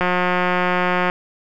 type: click train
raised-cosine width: 0.5 ms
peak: -4 dBFS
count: 197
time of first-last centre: 0.01-1.099 s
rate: 180 Hz
effects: none